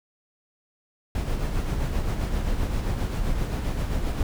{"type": "noise with tremolo", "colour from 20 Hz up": "brown", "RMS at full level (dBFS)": -24, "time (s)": [1.15, 4.23], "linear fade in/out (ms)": 2, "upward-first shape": "sine", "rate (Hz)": 7.6, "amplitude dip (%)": 40, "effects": []}